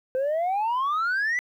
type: exponential sweep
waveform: sine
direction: up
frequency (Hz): 508 to 2016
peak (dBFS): -20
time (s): 0.15-1.39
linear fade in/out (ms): 0
effects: tanh soft clip ceiling -21 dBFS + 10-bit